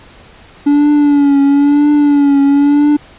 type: tone with vibrato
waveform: triangle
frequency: 286.6 Hz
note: D4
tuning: 42 cents flat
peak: -4 dBFS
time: 0.66-2.97 s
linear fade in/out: 10 ms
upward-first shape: triangle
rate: 1 Hz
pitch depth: 55 cents each way
effects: pink hiss -40 dBFS RMS until 3.18 s + resampled to 8000 Hz